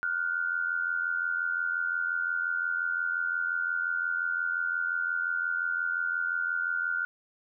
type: tone pair together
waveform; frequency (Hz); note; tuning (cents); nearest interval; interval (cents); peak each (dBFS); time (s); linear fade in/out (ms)
sine; 1414.3 / 1500; F6 / F#6; +21 / +23; minor second; 102; -29 / -31; 0.03-7.05; 0
effects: none